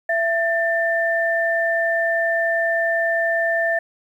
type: tone pair together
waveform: sine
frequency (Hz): 668.2 / 1785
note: E5 / A6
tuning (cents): +23 / +24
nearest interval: octave + perfect fourth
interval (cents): 1701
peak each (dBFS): -20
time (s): 0.09-3.79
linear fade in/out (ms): 5
effects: 9-bit